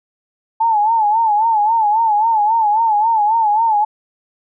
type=tone with vibrato; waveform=sine; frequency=873 Hz; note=A5; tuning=14 cents flat; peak=-11 dBFS; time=0.6-3.85 s; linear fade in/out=10 ms; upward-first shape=sine; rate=3.7 Hz; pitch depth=99 cents each way; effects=none